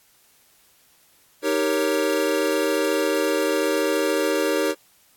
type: chord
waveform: square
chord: Eb dominant seventh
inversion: none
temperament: equal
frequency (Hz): 311.1 / 392 / 466.2 / 554.4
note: Eb4 / G4 / Bb4 / Db5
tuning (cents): 0 / 0 / 0 / 0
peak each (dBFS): -26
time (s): 1.42-4.75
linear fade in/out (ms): 50
effects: white hiss -58 dBFS RMS until 5.16 s + AAC 64 kbps